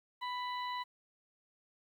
harmonic tone, 991 Hz, B5, 6 cents sharp, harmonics 1 / 2 / 3 / 4, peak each -37 / -45 / -50 / -47 dBFS, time 0.21-0.84 s, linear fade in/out 20 ms, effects 11-bit

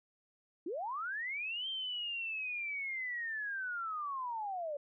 sine linear two-way sweep, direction up then down, 298.5 to 3170 to 559 Hz, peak -36 dBFS, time 0.66-4.77 s, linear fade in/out 5 ms, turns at 1.68 s, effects none

